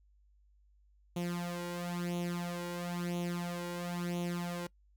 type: tone with flanger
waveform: sawtooth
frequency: 174.61 Hz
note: F3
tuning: in tune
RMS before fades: -37 dBFS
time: 1.16-4.67 s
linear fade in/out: 5 ms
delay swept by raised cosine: 0.3 to 2.1 ms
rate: 0.99 Hz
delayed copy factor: +0.75
effects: noise-tail reverb RT60 0.1 s tail -23 dB re dry + added 50 Hz sine -63 dBFS peak until 4.96 s